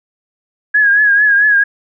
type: tone with vibrato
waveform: sine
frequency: 1661.2 Hz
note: G#6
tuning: in tune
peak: -7 dBFS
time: 0.74-1.64 s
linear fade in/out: 10 ms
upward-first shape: triangle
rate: 4.5 Hz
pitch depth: 68 cents each way
effects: none